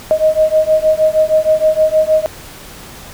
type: beating tone pair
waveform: sine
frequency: 622.3 / 628.7 Hz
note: D#5 / D#5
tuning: 0 / +18 cents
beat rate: 6.4 Hz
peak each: -12 dBFS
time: 0.11-2.26 s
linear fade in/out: 0 ms
effects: pink hiss -34 dBFS RMS until 3.13 s